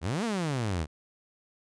sawtooth exponential two-way sweep, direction up then down, 71.8 to 242.4 to 71.8 Hz, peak -24 dBFS, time 0.01-0.87 s, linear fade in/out 50 ms, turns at 0.24 s, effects resampled to 22050 Hz

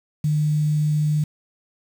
sine tone with quantisation, 151.2 Hz, D#3, 49 cents flat, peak -17 dBFS, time 0.24-1.24 s, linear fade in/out 5 ms, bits 7, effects none

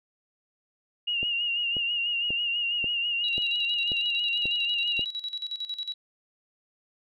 sine tone with vibrato, 2825 Hz, F7, 19 cents sharp, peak -25 dBFS, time 1.07-5.05 s, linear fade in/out 10 ms, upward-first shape sine, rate 6.1 Hz, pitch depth 46 cents each way
click train, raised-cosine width 2 ms, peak -24 dBFS, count 8, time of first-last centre 1.23-4.993 s, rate 1.86 Hz
sine tone with tremolo, 3900 Hz, B7, 23 cents flat, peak -29 dBFS, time 3.24-5.94 s, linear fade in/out 2 ms, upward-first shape square, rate 11 Hz, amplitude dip 75%
effects none

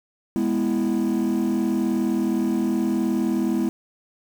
triangle chord, E major, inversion first, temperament equal, 207.7 / 246.9 / 329.6 Hz, G#3 / B3 / E4, 0 / 0 / 0 cents, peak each -21 dBFS, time 0.36-3.69 s, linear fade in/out 0 ms, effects tanh soft clip ceiling -14 dBFS + 7-bit

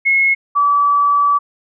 sine tone pair in turn, 2172 / 1150.6 Hz, C#7 / D6, -36 / -36 cents, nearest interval major seventh, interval 1100 cents, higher first, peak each -10 dBFS, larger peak neither, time 0.05-0.35 / 0.55-1.39 s, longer second, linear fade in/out 20 ms, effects none

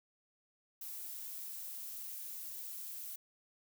violet noise with high-pass filter sweep, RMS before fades -45 dBFS, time 0.81-3.16 s, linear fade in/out 5 ms, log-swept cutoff 840 to 460 Hz, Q 3.5, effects none

